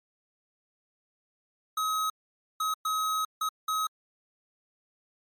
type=tone bursts at uneven times; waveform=square; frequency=1272 Hz; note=D#6; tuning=38 cents sharp; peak=-27 dBFS; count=5; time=1.77-2.1 / 2.6-2.74 / 2.85-3.25 / 3.41-3.49 / 3.68-3.87 s; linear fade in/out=5 ms; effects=MP3 64 kbps